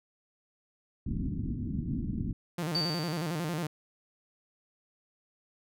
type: low-pass noise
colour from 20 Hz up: white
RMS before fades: -33 dBFS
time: 1.06-2.33 s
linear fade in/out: 10 ms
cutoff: 280 Hz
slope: 48 dB/octave
type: tone with vibrato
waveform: sawtooth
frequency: 163 Hz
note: E3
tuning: 19 cents flat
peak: -27 dBFS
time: 2.58-3.67 s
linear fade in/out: 5 ms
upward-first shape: square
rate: 11 Hz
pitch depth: 120 cents each way
type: tone with exponential decay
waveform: sine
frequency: 4600 Hz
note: D8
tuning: 37 cents flat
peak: -26 dBFS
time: 2.75-3.54 s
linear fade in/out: 1 ms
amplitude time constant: 170 ms
effects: none